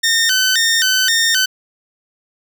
15% pulse tone with vibrato, 1667 Hz, G#6, 6 cents sharp, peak -6 dBFS, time 0.03-1.46 s, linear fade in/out 10 ms, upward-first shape square, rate 1.9 Hz, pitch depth 160 cents each way, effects none

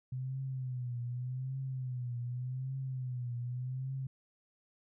sine tone with vibrato, 126.9 Hz, B2, 47 cents sharp, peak -35 dBFS, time 0.12-4.07 s, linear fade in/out 5 ms, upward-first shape triangle, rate 0.85 Hz, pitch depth 100 cents each way, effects none

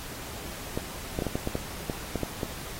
clicks, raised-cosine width 2 ms, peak -15 dBFS, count 11, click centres 0.775 / 1.189 / 1.222 / 1.267 / 1.355 / 1.474 / 1.554 / 1.898 / 2.157 / 2.233 / 2.432 s, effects pink hiss -40 dBFS RMS until 2.79 s + AAC 48 kbps

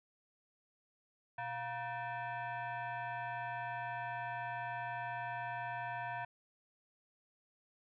sine tone with frequency modulation, 122.9 Hz, B2, 8 cents flat, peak -38 dBFS, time 1.38-6.25 s, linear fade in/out 5 ms, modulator 827 Hz, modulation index 2, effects none

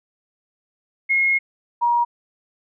sine tone pair in turn, 2157 / 951.4 Hz, C#7 / A#5, -48 / +35 cents, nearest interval octave + major second, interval 1417 cents, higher first, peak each -15 dBFS, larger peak neither, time 1.09-1.39 / 1.81-2.05 s, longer first, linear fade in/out 20 ms, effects none

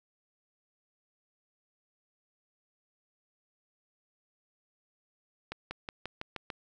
accelerating click train, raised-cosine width 0.3 ms, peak -21 dBFS, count 7, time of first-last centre 5.52-6.502 s, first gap 190 ms, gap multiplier 0.94, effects none

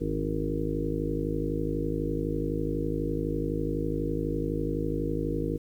harmonic tone with a mistuned harmonic, 52 Hz, G#1, 3 cents sharp, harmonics 1 / 2 / 3 / 5 / 6 / 7 / 8 / 9, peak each -34 / -38 / -34 / -35 / -33 / -37 / -39 / -34 dBFS, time 0-5.58 s, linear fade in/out 20 ms, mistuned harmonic 3, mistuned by +34 cents, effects 10-bit

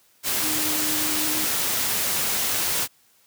sine tone in noise, 306.5 Hz, D#4, 26 cents flat, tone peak -31 dBFS, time 0.4-1.47 s, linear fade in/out 50 ms, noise white, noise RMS -24 dBFS, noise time 0.23-2.88 s, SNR -10 dB, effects white hiss -60 dBFS RMS until 3.26 s + high-pass 60 Hz 12 dB/octave

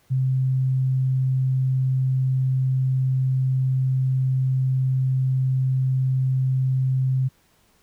sine tone, 130.81 Hz, C3, in tune, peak -18 dBFS, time 0.1-7.29 s, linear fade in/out 20 ms, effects pink hiss -61 dBFS RMS until 7.82 s

